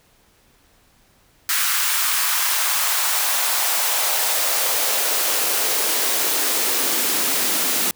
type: noise with high-pass filter sweep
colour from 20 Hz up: white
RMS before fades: -20 dBFS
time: 1.49-7.91 s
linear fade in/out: 2 ms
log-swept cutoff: 1400 to 220 Hz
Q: 1.7
effects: pink hiss -57 dBFS RMS until 7.95 s